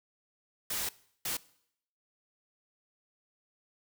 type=noise bursts at uneven times; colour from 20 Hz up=white; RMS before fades=-34 dBFS; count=2; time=0.7-0.89 / 1.25-1.37 s; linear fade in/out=5 ms; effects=noise-tail reverb RT60 0.7 s tail -21 dB re dry